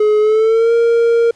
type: tone with pitch glide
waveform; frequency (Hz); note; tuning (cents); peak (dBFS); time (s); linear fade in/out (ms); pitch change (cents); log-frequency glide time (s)
triangle; 424.2 to 465.3; G#4 to A#4; +37 to -3; -7; 0-1.31; 5; +160; 0.2-0.73
effects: pink hiss -52 dBFS RMS until 1.35 s + resampled to 22050 Hz